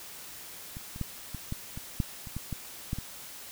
clicks, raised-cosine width 5 ms, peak -28 / -30 / -19 / -25 / -20 / -26 / -14 / -30 / -22 / -21 / -18 / -23 dBFS, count 12, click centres 0.769 / 0.961 / 1.013 / 1.347 / 1.524 / 1.775 / 2.002 / 2.272 / 2.366 / 2.527 / 2.931 / 2.986 s, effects white hiss -45 dBFS RMS until 3.51 s

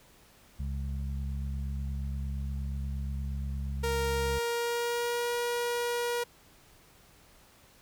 harmonic tone, 68.5 Hz, C#2, 20 cents flat, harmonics 1 / 2 / 3, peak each -32 / -39 / -44 dBFS, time 0.59-4.39 s, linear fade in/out 10 ms
sawtooth tone with pitch glide, 466.2 to 478.8 Hz, A#4 to A#4, 0 to +46 cents, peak -25 dBFS, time 3.83-6.24 s, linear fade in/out 10 ms, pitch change +46 cents, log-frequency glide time 4.07-5.32 s
effects pink hiss -59 dBFS RMS until 7.81 s

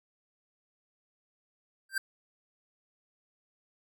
square tone with exponential growth, 1571 Hz, G6, 3 cents sharp, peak -25 dBFS, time 1.89-1.98 s, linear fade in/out 5 ms, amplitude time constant 18 ms, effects none

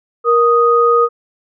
sine tone pair together, 470.4 / 1244.5 Hz, A#4 / D#6, +16 / 0 cents, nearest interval octave + perfect fourth, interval 1684 cents, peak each -11 dBFS, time 0.24-1.09 s, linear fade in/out 50 ms, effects none

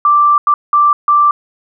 sine tone bursts at uneven times, 1174.7 Hz, D6, in tune, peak -6 dBFS, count 4, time 0.05-0.38 / 0.47-0.54 / 0.73-0.93 / 1.08-1.31 s, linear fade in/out 2 ms, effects none

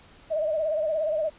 sine tone with vibrato, 622.3 Hz, D#5, in tune, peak -23 dBFS, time 0.3-1.3 s, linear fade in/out 20 ms, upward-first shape triangle, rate 17 Hz, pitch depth 96 cents each way, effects pink hiss -53 dBFS RMS until 1.38 s + resampled to 8000 Hz

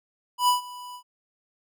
square tone with ADSR envelope, 987.8 Hz, B5, in tune, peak -17 dBFS, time 0.38-1.03 s, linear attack 100 ms, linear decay 130 ms, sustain -21 dB, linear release 81 ms, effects none

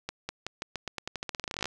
accelerating click train, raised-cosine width 0.2 ms, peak -16 dBFS, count 23, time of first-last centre 0.09-1.657 s, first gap 200 ms, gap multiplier 0.88, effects none

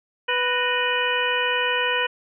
harmonic tone with a mistuned harmonic, 493.9 Hz, B4, in tune, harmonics 1 / 2 / 3 / 4 / 5 / 6, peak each -27 / -27 / -27 / -27 / -27 / -27 dBFS, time 0.28-2.07 s, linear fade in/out 10 ms, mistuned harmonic 4, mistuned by -110 cents, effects none

